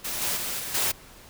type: noise with level steps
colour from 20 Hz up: white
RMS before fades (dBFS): -31 / -27 / -31 / -34 / -25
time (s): 0.04-0.92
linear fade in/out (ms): 10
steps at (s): 0.21 / 0.36 / 0.59 / 0.74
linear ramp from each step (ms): 10
effects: pink hiss -49 dBFS RMS until 1.29 s